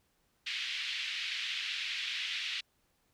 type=band-pass noise; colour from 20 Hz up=white; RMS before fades=-37 dBFS; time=0.46-2.61 s; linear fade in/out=10 ms; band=2100 to 3600 Hz; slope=24 dB/octave; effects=pink hiss -74 dBFS RMS until 3.13 s